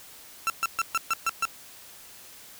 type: tone bursts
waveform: 30% pulse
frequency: 1346 Hz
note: E6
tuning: 36 cents sharp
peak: -20 dBFS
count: 7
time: 0.47-1.453 s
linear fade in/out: 0 ms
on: 29 ms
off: 130 ms
effects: white hiss -48 dBFS RMS until 2.59 s